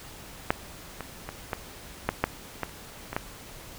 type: clicks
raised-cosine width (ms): 0.5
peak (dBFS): -6 / -19 / -19 / -13 / -8 / -6 / -13 / -30 / -18 / -11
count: 10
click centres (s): 0.505 / 1.007 / 1.29 / 1.532 / 2.09 / 2.24 / 2.633 / 2.694 / 3.13 / 3.165
effects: pink hiss -45 dBFS RMS until 3.78 s